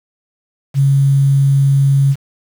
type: tone with quantisation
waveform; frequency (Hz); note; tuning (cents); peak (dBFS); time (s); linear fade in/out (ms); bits
sine; 138; C#3; -7; -8; 0.74-2.16; 50; 6
effects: none